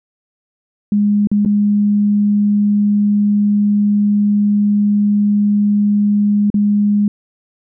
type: tone with dropouts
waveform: sine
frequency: 206 Hz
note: G#3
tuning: 14 cents flat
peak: -10 dBFS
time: 0.92-7.08 s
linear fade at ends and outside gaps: 2 ms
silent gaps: 1.272-1.315 / 1.45-1.459 / 6.502-6.542 s
effects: none